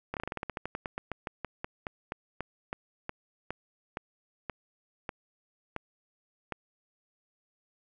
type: slowing click train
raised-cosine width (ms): 0.5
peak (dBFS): -19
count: 29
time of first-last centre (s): 0.14-6.523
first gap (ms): 28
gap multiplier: 1.13
effects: none